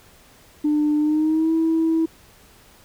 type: tone with pitch glide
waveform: sine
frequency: 299.3 to 324.5 Hz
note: D4 to E4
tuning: +33 to -27 cents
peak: -15 dBFS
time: 0.64-2.06 s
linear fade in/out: 10 ms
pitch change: +140 cents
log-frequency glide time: 0.99-1.52 s
effects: tanh soft clip ceiling -13 dBFS + pink hiss -51 dBFS RMS until 2.84 s